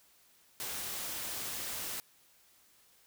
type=noise; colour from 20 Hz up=white; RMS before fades=-39 dBFS; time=0.6-2 s; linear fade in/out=0 ms; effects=white hiss -65 dBFS RMS until 3.06 s